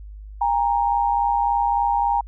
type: tone pair together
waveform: sine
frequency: 808.8 / 932.3 Hz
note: G#5 / A#5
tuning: -46 / 0 cents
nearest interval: major second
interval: 246 cents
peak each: -20 dBFS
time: 0.41-2.21 s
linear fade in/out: 5 ms
effects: added 51 Hz sine -35 dBFS peak until 2.27 s